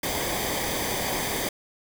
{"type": "noise with comb filter", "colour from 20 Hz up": "pink", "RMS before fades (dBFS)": -28, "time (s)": [0.03, 1.49], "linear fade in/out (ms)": 5, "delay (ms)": 0.73, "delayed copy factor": -0.65, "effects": []}